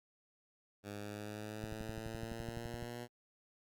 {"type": "exponential sweep", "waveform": "10% pulse", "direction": "up", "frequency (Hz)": [101.8, 121.2], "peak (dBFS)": -35, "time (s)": [0.83, 3.08], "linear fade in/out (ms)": 50}
{"type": "click train", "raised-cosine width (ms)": 5, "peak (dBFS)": -32, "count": 15, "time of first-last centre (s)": [1.64, 2.826], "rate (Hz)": 11.8}
{"effects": ["Opus 48 kbps"]}